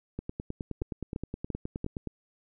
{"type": "two click trains", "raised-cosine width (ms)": 3, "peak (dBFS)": [-21, -19], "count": [19, 4], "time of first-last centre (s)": [[0.19, 2.073], [0.82, 1.844]], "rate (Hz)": [9.56, 2.93], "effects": []}